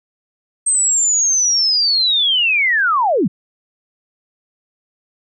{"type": "linear sweep", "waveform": "sine", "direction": "down", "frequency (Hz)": [8372, 138.59], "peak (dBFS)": -12, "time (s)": [0.66, 3.28], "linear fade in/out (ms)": 10, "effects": []}